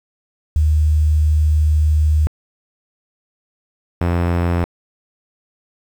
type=tone pair in turn; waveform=sine / sawtooth; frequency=76.7 / 86.6 Hz; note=D#2 / F2; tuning=-24 / -14 cents; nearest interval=major second; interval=210 cents; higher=second; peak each=-11 dBFS; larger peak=neither; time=0.56-2.27 / 4.01-4.64 s; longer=first; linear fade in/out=0 ms; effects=low-pass 2000 Hz 12 dB/octave + 7-bit